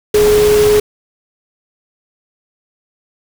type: tone in noise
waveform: sine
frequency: 420 Hz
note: G#4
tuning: 19 cents sharp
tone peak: -7 dBFS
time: 0.14-0.8 s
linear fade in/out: 5 ms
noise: pink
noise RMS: -19 dBFS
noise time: 0.14-0.8 s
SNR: +9 dB
effects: none